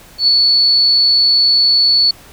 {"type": "tone with ADSR envelope", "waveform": "sine", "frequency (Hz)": 4435, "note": "C#8", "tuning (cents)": 0, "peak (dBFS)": -6, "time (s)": [0.18, 2.11], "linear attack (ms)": 100, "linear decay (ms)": 3, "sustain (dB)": -2, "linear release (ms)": 5, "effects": ["pink hiss -41 dBFS RMS until 2.32 s"]}